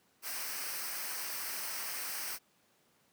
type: noise with comb filter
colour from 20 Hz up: white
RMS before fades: -39 dBFS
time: 0.22-2.39 s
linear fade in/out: 50 ms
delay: 0.28 ms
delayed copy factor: -0.6
effects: pink hiss -70 dBFS RMS until 3.12 s + high-pass 150 Hz 12 dB/octave